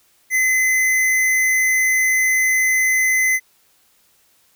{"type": "tone", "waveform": "square", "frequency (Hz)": 2039, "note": "C7", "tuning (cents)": -45, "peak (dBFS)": -15, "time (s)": [0.3, 3.4], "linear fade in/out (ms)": 50, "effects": ["white hiss -58 dBFS RMS until 4.55 s"]}